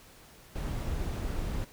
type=noise; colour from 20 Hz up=brown; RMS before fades=-33 dBFS; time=0.55-1.65 s; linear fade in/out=10 ms; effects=pink hiss -55 dBFS RMS until 1.72 s